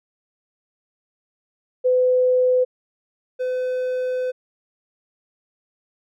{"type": "tone pair in turn", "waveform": ["sine", "triangle"], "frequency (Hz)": [505, 506.9], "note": ["B4", "B4"], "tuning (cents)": [39, 45], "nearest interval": "unison", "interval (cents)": 6, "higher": "second", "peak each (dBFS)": [-14, -19], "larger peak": "first", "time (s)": [[1.84, 2.65], [3.39, 4.32]], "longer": "second", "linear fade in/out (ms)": 20, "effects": []}